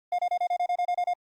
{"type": "tone bursts", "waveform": "triangle", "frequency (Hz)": 711, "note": "F5", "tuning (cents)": 31, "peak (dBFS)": -21, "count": 11, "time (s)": [0.12, 1.136], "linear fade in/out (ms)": 5, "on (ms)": 66, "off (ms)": 29, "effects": ["Opus 32 kbps"]}